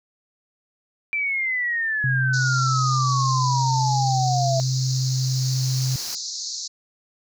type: exponential sweep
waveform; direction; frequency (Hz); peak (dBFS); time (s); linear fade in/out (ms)
sine; down; 2349 to 659.3; -21; 1.13-4.6; 0
type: tone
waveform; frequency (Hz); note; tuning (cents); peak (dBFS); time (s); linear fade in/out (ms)
sine; 130; C3; -11; -20; 2.04-5.96; 2
type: band-pass noise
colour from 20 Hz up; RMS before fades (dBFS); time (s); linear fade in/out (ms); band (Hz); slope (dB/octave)
pink; -31; 2.33-6.68; 10; 4100 to 6900; 96
type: noise with exponential growth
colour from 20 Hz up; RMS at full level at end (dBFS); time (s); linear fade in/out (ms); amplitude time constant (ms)
white; -35; 2.7-6.15; 2; 750
effects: none